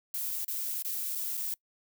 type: noise with dropouts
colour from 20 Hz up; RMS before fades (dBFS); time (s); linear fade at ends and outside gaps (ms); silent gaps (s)
violet; -34; 0.14-1.54; 1; 0.447-0.48 / 0.823-0.848 / 1.151-1.155 / 1.37-1.374
effects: noise-tail reverb RT60 0.1 s tail -24 dB re dry